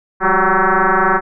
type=tone with frequency modulation; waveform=sine; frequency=200.8 Hz; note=G3; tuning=42 cents sharp; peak=-10 dBFS; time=0.2-1.21 s; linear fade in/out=50 ms; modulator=189 Hz; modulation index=8; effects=none

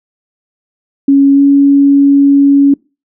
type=tone with pitch glide; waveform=sine; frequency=277.2 to 280.1 Hz; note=C#4 to C#4; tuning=0 to +18 cents; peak=-3 dBFS; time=1.08-2.74 s; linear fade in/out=5 ms; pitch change=+18 cents; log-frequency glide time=1.34-1.4 s; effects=noise-tail reverb RT60 0.3 s tail -25 dB re dry

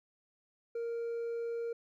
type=tone with hard clipping; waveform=sine; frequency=465.9 Hz; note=A#4; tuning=1 cent flat; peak=-35 dBFS; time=0.75-1.73 s; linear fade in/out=5 ms; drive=2 dB; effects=none

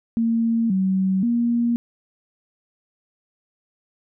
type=tone with pitch steps; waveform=sine; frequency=229 / 189.7 / 236.3 Hz; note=A#3 / F#3 / A#3; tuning=-31 / +43 / +24 cents; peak=-17 dBFS; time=0.17-1.76 s; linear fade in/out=0 ms; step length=530 ms; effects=none

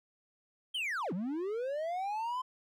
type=linear two-way sweep; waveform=triangle; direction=down then up; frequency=3223 to 162.7 to 1036 Hz; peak=-31 dBFS; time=0.74-2.42 s; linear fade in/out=10 ms; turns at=1.13 s; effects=none

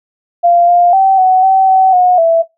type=tone with pitch steps; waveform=sine; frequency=693 / 702 / 771 / 747 / 766 / 759 / 725 / 662 Hz; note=F5 / F5 / G5 / F#5 / G5 / F#5 / F#5 / E5; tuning=-14 / +9 / -29 / +16 / -40 / +44 / -35 / +7 cents; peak=-5 dBFS; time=0.43-2.43 s; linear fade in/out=20 ms; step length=250 ms; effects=noise-tail reverb RT60 0.2 s tail -21 dB re dry

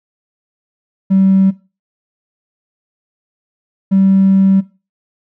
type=tone pair in turn; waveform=triangle; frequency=192.1 / 192.86 Hz; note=G3 / G3; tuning=-35 / -28 cents; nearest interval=unison; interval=7 cents; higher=second; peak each=-4 dBFS; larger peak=neither; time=1.1-1.51 / 3.91-4.61 s; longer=second; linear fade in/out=20 ms; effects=noise-tail reverb RT60 0.3 s tail -20 dB re dry + tanh soft clip ceiling -3 dBFS

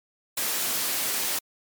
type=high-pass noise; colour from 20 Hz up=white; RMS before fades=-27 dBFS; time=0.37-1.39 s; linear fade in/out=5 ms; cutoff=180 Hz; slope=12 dB/octave; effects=MP3 96 kbps

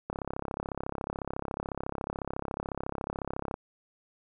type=click train; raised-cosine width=1 ms; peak=-19 dBFS; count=118; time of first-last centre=0.1-3.541 s; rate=34 Hz; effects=none

